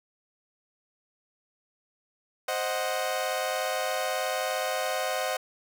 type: chord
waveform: sawtooth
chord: C diminished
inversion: none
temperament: equal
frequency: 523.3 / 622.3 / 740 Hz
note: C5 / Eb5 / Gb5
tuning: 0 / 0 / 0 cents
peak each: -28 dBFS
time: 2.48-5.37 s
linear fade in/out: 5 ms
effects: none